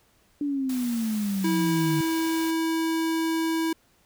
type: exponential sweep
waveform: sine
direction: down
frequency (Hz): 293.7 to 148.6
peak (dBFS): -24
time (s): 0.41-2.01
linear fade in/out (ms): 2
type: noise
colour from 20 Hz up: white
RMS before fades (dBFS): -40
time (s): 0.69-2.51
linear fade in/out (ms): 5
type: tone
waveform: square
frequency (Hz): 325.3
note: E4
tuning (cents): -23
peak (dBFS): -24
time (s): 1.44-3.73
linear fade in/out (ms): 5
effects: pink hiss -63 dBFS RMS until 4.05 s